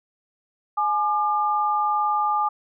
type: tone pair together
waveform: sine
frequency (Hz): 842.2 / 1200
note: G#5 / D6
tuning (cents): +24 / +37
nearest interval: tritone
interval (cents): 613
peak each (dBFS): -22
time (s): 0.77-2.49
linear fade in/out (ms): 10
effects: none